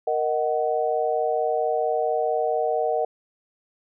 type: chord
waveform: sine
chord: D# minor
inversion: second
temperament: just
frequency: 466.7 / 622.3 / 746.7 Hz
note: A#4 / D#5 / F#5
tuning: +2 / 0 / +16 cents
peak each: -25 dBFS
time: 0.07-3.05 s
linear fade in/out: 5 ms
effects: none